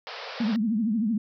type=band-pass noise; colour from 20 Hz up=pink; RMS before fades=-38 dBFS; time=0.07-0.56 s; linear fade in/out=0 ms; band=440 to 5300 Hz; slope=96 dB/octave
type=tone with vibrato; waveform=sine; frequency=220 Hz; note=A3; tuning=in tune; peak=-22 dBFS; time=0.4-1.18 s; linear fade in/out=5 ms; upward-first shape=triangle; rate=13 Hz; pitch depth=180 cents each way
effects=none